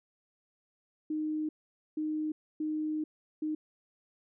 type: tone bursts at uneven times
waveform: sine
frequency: 308.3 Hz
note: D#4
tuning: 16 cents flat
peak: -30 dBFS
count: 4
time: 1.1-1.49 / 1.97-2.32 / 2.6-3.04 / 3.42-3.55 s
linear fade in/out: 5 ms
effects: none